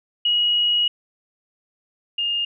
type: tone pair in turn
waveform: sine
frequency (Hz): 2900 / 2829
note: F#7 / F7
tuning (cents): -35 / +22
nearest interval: unison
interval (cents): 43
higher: first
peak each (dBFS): -16 / -20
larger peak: first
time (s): 0.25-0.88 / 2.18-2.45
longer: first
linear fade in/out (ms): 5
effects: none